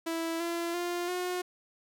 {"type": "tone with pitch steps", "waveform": "sawtooth", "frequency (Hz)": [329.6, 339.7, 350, 360.7], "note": ["E4", "F4", "F4", "F#4"], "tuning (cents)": [0, -48, 4, -44], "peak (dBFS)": -27, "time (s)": [0.06, 1.42], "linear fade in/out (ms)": 10, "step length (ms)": 340, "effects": []}